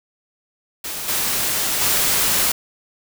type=noise with level steps; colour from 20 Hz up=white; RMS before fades=-28 / -21 / -18 dBFS; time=0.84-2.52 s; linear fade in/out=5 ms; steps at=1.08 / 1.81 s; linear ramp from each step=5 ms; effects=none